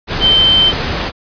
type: tone in noise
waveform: sine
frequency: 3103 Hz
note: G7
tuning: 18 cents flat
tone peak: -7 dBFS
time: 0.2-0.73 s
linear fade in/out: 50 ms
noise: pink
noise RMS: -18 dBFS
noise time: 0.07-1.12 s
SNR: +8 dB
effects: resampled to 11025 Hz